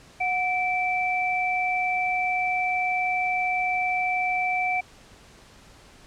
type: tone pair together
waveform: sine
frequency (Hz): 733 / 2327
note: F#5 / D7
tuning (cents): -16 / -17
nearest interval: octave + minor sixth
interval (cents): 1999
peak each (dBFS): -25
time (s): 0.2-4.81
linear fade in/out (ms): 10
effects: pink hiss -51 dBFS RMS until 6.06 s + low-pass 8000 Hz 12 dB/octave